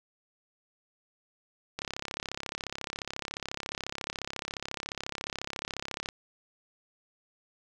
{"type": "click train", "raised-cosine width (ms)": 0.2, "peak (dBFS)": -17, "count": 148, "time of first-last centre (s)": [1.79, 6.088], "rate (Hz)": 34.2, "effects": []}